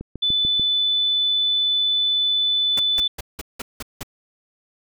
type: click train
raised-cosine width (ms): 3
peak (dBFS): -18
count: 5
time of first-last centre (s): 0.01-0.597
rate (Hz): 6.82
type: tone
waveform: sine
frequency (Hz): 3498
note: A7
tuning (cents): -11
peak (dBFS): -17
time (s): 0.22-3.08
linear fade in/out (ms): 10
type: noise bursts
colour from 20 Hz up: pink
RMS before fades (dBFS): -30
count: 7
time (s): 2.77-4.032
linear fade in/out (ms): 5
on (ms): 26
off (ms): 180
effects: none